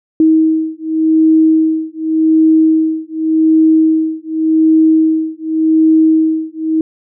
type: beating tone pair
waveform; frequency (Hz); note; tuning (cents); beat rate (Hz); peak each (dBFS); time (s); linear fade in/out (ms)
sine; 317.4 / 318.27; D#4 / D#4; +35 / +39; 0.87; -11; 0.2-6.81; 2
effects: none